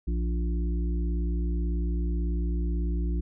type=harmonic tone; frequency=58.2 Hz; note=A#1; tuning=2 cents flat; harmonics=1 / 3 / 5 / 6; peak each=-25 / -35 / -39 / -41 dBFS; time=0.07-3.21 s; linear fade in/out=10 ms; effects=none